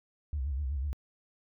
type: tone with vibrato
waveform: sine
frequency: 69.3 Hz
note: C#2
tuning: in tune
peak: -29 dBFS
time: 0.33-0.93 s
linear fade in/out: 0 ms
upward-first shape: sine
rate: 8 Hz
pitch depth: 150 cents each way
effects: tanh soft clip ceiling -25 dBFS